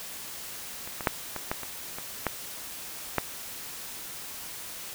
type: clicks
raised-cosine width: 0.5 ms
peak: -24 / -19 / -6 / -18 / -12 / -21 / -21 / -10 / -8 dBFS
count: 9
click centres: 0.875 / 1.008 / 1.072 / 1.363 / 1.515 / 1.633 / 1.985 / 2.267 / 3.183 s
effects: white hiss -40 dBFS RMS until 4.94 s